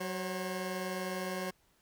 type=tone pair together; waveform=15% pulse; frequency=186.4 / 539.5 Hz; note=F#3 / C#5; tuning=+13 / -47 cents; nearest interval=octave + tritone; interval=1840 cents; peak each=-30 / -34 dBFS; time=0-1.51 s; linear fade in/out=10 ms; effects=pink hiss -70 dBFS RMS until 1.81 s